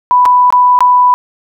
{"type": "tone with dropouts", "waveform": "sine", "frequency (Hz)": 991, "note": "B5", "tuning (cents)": 6, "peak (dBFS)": -4, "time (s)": [0.11, 1.14], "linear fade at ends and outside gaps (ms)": 0, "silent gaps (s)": [[0.254, 0.259], [0.504, 0.525], [0.79, 0.806]], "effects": []}